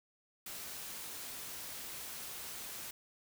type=noise; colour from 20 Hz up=white; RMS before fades=-45 dBFS; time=0.46-2.91 s; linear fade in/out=5 ms; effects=none